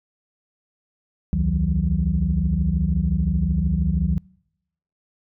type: tone cluster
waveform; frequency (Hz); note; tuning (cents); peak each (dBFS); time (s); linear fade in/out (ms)
sine; 64.1 / 77.4 / 160 / 185.7; C2 / D#2 / D#3 / F#3; -35 / -9 / +49 / +7; -23; 1.33-4.18; 0
effects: noise-tail reverb RT60 0.8 s tail -26 dB re dry + tanh soft clip ceiling -9 dBFS